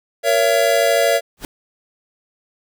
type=chord; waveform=square; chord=A# diminished; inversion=none; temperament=just; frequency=466.2 / 559.4 / 671.3 Hz; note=A#4 / C#5 / E5; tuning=0 / +16 / +31 cents; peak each=-21 / -18 / -17 dBFS; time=0.23-1.21 s; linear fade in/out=50 ms
type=noise with exponential growth; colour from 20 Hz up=pink; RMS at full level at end=-25 dBFS; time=1.37-1.45 s; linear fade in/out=1 ms; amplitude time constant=17 ms
effects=none